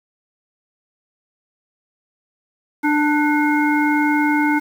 harmonic tone with a mistuned harmonic, 296.5 Hz, D4, 17 cents sharp, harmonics 1 / 3 / 5 / 7, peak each -16 / -21 / -23 / -24 dBFS, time 2.83-4.6 s, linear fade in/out 20 ms, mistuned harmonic 7, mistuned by +59 cents, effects 7-bit

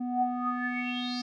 square tone with low-pass filter sweep, 246.9 Hz, B3, in tune, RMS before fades -31 dBFS, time 0-1.22 s, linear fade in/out 10 ms, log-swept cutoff 500 to 5100 Hz, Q 10, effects none

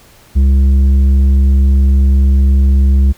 sine tone with tanh clipping, 67.6 Hz, C#2, 43 cents flat, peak -7 dBFS, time 0.35-3.13 s, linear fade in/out 20 ms, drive 7 dB, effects pink hiss -44 dBFS RMS until 3.17 s

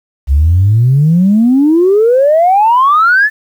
sine exponential sweep, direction up, 65.41 to 1780 Hz, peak -4 dBFS, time 0.27-3.3 s, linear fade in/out 50 ms, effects tanh soft clip ceiling -1 dBFS + 7-bit

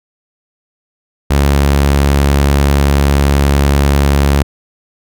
sawtooth tone, 70.4 Hz, C#2, 27 cents sharp, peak -4 dBFS, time 1.3-4.43 s, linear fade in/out 10 ms, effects none

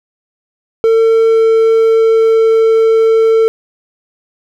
triangle tone with pitch glide, 450.8 to 447.9 Hz, A4 to A4, +42 to +31 cents, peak -4 dBFS, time 0.84-3.48 s, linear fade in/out 0 ms, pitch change -11 cents, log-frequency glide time 1.1-2.55 s, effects none

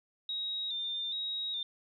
sine tone with vibrato, 3700 Hz, A#7, 14 cents flat, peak -33 dBFS, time 0.29-1.63 s, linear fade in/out 2 ms, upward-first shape square, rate 1.2 Hz, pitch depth 46 cents each way, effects none

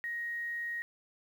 sine tone with quantisation, 1879 Hz, A#6, 13 cents sharp, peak -34 dBFS, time 0.04-0.82 s, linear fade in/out 0 ms, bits 10, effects none

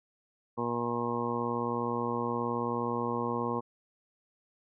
harmonic tone, 119 Hz, A#2, 36 cents sharp, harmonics 1 / 2 / 3 / 4 / 5 / 6 / 7 / 8 / 9, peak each -40 / -35 / -38 / -35 / -45 / -47 / -40 / -38 / -36 dBFS, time 0.57-3.61 s, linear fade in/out 20 ms, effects none

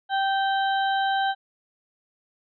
harmonic tone, 780 Hz, G5, 9 cents flat, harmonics 1 / 2 / 4 / 5, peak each -22 / -28 / -34 / -36 dBFS, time 0.09-1.35 s, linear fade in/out 50 ms, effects none

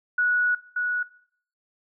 sine tone pair in turn, 1466 / 1466 Hz, F#6 / F#6, -16 / -16 cents, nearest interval unison, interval 0 cents, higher neither, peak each -19 / -23 dBFS, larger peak first, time 0.18-0.55 / 0.76-1.03 s, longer first, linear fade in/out 5 ms, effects noise-tail reverb RT60 0.6 s tail -20 dB re dry

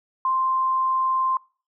sine tone, 1046.5 Hz, C6, in tune, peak -19 dBFS, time 0.25-1.37 s, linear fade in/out 2 ms, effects noise-tail reverb RT60 0.4 s tail -25 dB re dry

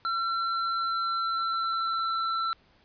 square tone with pitch glide, 1354 to 1340 Hz, E6 to E6, +46 to +28 cents, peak -27 dBFS, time 0.05-2.53 s, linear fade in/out 0 ms, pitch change -18 cents, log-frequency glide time 0.71-2.11 s, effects pink hiss -62 dBFS RMS until 2.84 s + resampled to 11025 Hz

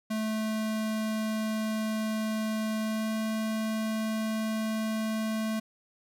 square tone with pitch glide, 217.9 to 219.3 Hz, A3 to A3, -17 to -6 cents, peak -29 dBFS, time 0.1-5.6 s, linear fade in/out 10 ms, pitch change +11 cents, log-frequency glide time 2.81-3.11 s, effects none

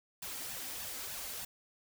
white noise with flanger, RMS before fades -42 dBFS, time 0.22-1.45 s, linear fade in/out 5 ms, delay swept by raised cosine 1.1 to 3.9 ms, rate 3.3 Hz, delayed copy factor +0.6, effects none

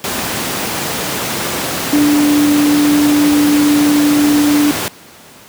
sine tone in noise, 293.7 Hz, D4, in tune, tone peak -8 dBFS, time 1.93-4.71 s, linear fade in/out 0 ms, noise pink, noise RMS -18 dBFS, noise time 0.04-4.88 s, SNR +7 dB, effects pink hiss -39 dBFS RMS until 5.48 s + high-pass 150 Hz 12 dB/octave

